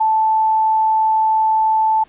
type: tone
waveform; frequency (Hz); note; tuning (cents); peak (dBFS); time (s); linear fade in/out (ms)
sine; 877; A5; -6; -12; 0-2.04; 10
effects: pink hiss -51 dBFS RMS until 2.08 s + resampled to 8000 Hz